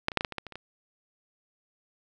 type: clicks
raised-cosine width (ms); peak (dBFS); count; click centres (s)
0.3; -8 / -21 / -6 / -13 / -11 / -21 / -16 / -24 / -28 / -23; 10; 0.084 / 0.118 / 0.173 / 0.209 / 0.248 / 0.323 / 0.383 / 0.467 / 0.523 / 0.556
effects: none